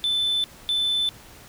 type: tone pair in turn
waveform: sine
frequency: 3520 / 3520 Hz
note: A7 / A7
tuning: 0 / 0 cents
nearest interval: unison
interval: 0 cents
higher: neither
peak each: -18 dBFS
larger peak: neither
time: 0.04-0.44 / 0.69-1.09 s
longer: neither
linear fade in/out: 0 ms
effects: tanh soft clip ceiling -19 dBFS + pink hiss -47 dBFS RMS until 1.48 s